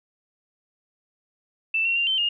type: tone with pitch steps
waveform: sine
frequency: 2657 / 2730 / 2780 / 3094 / 2838 Hz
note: E7 / F7 / F7 / G7 / F7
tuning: +13 / -40 / -9 / -23 / +27 cents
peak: -20 dBFS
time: 1.74-2.29 s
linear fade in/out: 5 ms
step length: 110 ms
effects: none